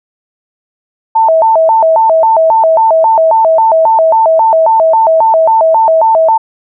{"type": "tone with vibrato", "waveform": "sine", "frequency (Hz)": 760, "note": "F#5", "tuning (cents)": 46, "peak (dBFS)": -4, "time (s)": [1.15, 6.38], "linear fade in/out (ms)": 10, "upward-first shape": "square", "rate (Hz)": 3.7, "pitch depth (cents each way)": 280, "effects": []}